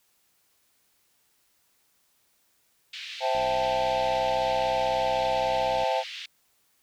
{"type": "band-pass noise", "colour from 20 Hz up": "white", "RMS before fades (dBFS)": -39, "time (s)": [2.93, 6.26], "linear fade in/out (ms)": 5, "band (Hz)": [2200, 3800], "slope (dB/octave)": 24}
{"type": "chord", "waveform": "triangle", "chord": "A minor seventh", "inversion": "first", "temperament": "equal", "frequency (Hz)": [523.3, 659.3, 784, 880], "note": ["C5", "E5", "G5", "A5"], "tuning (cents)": [0, 0, 0, 0], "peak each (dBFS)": -27, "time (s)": [3.2, 6.04], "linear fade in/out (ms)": 50}
{"type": "click train", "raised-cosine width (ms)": 3, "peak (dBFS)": -32, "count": 159, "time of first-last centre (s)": [3.35, 5.834], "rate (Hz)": 63.6}
{"effects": ["white hiss -68 dBFS RMS until 6.82 s"]}